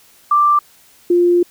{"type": "tone pair in turn", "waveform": "sine", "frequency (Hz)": [1178, 350.2], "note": ["D6", "F4"], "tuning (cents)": [5, 5], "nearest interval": "octave + major sixth", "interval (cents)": 2100, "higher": "first", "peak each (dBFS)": -9, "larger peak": "neither", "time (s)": [[0.31, 0.59], [1.1, 1.43]], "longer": "second", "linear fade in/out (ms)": 5, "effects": ["white hiss -49 dBFS RMS until 1.5 s"]}